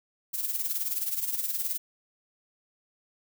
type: noise with tremolo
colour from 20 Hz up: violet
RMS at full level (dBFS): -28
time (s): 0.33-1.78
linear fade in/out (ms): 20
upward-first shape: sine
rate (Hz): 19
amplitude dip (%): 65
effects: none